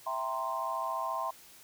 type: chord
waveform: sine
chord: C dominant seventh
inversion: first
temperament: equal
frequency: 659.3 / 784 / 932.3 / 1046.5 Hz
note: E5 / G5 / Bb5 / C6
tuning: 0 / 0 / 0 / 0 cents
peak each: -38 / -40 / -38 / -34 dBFS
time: 0.06-1.31 s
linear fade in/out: 10 ms
effects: white hiss -55 dBFS RMS until 1.63 s